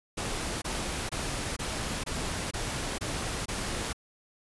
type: noise bursts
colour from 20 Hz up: pink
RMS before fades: -33 dBFS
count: 8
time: 0.17-3.931 s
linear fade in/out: 10 ms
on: 450 ms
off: 23 ms
effects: resampled to 24000 Hz